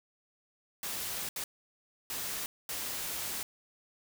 white noise bursts at uneven times, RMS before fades -37 dBFS, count 4, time 0.83-1.29 / 1.36-1.44 / 2.1-2.46 / 2.69-3.43 s, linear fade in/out 2 ms, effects none

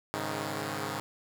5% pulse chord, Ab suspended fourth, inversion none, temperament equal with one note detuned, 103.83 / 137 / 155.56 Hz, Ab2 / Db3 / Eb3, 0 / -20 / 0 cents, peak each -26 dBFS, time 0.14-1 s, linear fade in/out 0 ms, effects none

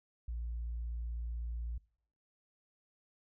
sine tone, 58 Hz, A#1, 8 cents flat, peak -35 dBFS, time 0.28-1.78 s, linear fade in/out 5 ms, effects noise-tail reverb RT60 0.6 s tail -25 dB re dry + tanh soft clip ceiling -33 dBFS

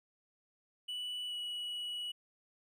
triangle tone with pitch glide, 2960 to 2931 Hz, F#7 to F#7, 0 to -17 cents, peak -36 dBFS, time 0.88-2.12 s, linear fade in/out 10 ms, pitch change -17 cents, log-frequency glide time 1.28-1.33 s, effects none

